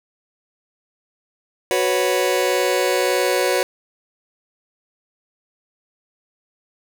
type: chord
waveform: sawtooth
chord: F# suspended fourth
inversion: none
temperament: just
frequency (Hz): 370 / 493.3 / 555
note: F#4 / B4 / C#5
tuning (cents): 0 / -2 / +2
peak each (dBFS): -17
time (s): 1.71-3.63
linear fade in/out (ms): 0
effects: none